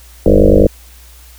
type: tone with frequency modulation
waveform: sine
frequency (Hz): 261.6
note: C4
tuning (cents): 0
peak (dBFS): -4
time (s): 0.26-0.67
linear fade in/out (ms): 2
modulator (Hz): 49.9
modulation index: 5.9
effects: added 60 Hz sine -38 dBFS peak until 1.38 s + white hiss -43 dBFS RMS until 1.38 s